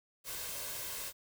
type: noise with comb filter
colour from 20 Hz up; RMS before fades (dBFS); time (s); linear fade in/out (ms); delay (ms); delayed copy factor
white; -41; 0.24-1.13; 50; 1.9; +0.5
effects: none